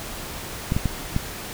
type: clicks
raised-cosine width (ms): 5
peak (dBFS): -9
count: 4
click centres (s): 0.721 / 0.765 / 0.857 / 1.164
effects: pink hiss -34 dBFS RMS until 1.53 s